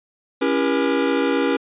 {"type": "chord", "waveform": "square", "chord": "C# diminished seventh", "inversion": "none", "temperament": "just", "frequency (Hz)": [277.2, 332.6, 399.1, 479], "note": ["C#4", "E4", "G4", "Bb4"], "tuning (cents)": [0, 16, 31, 47], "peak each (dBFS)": [-22, -26, -25, -23], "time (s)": [0.41, 1.57], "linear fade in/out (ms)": 10, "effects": ["resampled to 8000 Hz"]}